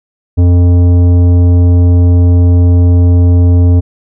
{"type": "tone with tanh clipping", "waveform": "sine", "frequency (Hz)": 88, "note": "F2", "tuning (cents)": 14, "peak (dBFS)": -5, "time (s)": [0.37, 3.81], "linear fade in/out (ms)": 20, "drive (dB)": 12, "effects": []}